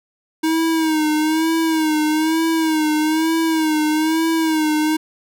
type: tone with vibrato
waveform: square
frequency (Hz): 316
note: D#4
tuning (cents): +27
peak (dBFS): -16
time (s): 0.43-4.97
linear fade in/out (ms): 10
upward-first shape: sine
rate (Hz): 1.1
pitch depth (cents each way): 59
effects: none